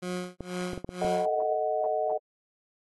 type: tone with tremolo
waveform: 20% pulse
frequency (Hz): 180.3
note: F#3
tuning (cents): -45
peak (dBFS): -25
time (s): 0.02-1.26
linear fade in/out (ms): 10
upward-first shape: sine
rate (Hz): 2.1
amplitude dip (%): 100
type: clicks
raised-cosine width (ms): 2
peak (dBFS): -21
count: 6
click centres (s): 0.407 / 0.733 / 0.777 / 0.845 / 0.891 / 1.048
type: chord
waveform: sine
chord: D# diminished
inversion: second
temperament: equal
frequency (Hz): 440 / 622.3 / 740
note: A4 / D#5 / F#5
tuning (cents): 0 / 0 / 0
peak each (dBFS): -32 / -28 / -30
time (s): 1.01-2.18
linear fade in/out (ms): 10
effects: AAC 32 kbps